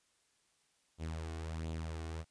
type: tone with flanger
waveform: sawtooth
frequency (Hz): 80.5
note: E2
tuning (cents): -41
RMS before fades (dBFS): -41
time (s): 0.98-2.25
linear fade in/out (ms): 50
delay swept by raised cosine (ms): 0.27 to 2.77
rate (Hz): 1.4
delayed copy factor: +0.55
effects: white hiss -74 dBFS RMS until 2.3 s + resampled to 22050 Hz